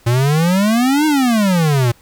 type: exponential two-way sweep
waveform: square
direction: up then down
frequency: 115.1 to 313.9 to 115.1 Hz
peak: -12 dBFS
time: 0.06-1.92 s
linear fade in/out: 10 ms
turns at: 1.06 s
effects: pink hiss -50 dBFS RMS until 2.01 s